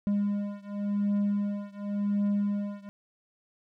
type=beating tone pair; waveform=triangle; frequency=203.1 / 204.01 Hz; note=G#3 / G#3; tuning=-38 / -31 cents; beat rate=0.91 Hz; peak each=-27 / -28 dBFS; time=0.07-2.89 s; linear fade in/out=0 ms; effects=none